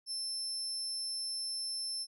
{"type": "tone", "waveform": "35% pulse", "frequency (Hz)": 5310, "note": "E8", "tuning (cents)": 12, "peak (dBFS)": -33, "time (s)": [0.06, 2.07], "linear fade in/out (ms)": 50, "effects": []}